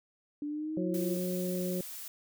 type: exponential sweep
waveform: sine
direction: up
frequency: 290.9 to 349.2 Hz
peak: -33 dBFS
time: 0.42-1.17 s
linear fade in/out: 2 ms
type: harmonic tone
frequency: 181.4 Hz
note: F#3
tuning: 34 cents flat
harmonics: 1 / 2 / 3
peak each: -33 / -36 / -38 dBFS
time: 0.77-1.81 s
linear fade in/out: 2 ms
type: noise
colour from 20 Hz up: blue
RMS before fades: -43 dBFS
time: 0.94-2.08 s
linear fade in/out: 2 ms
effects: none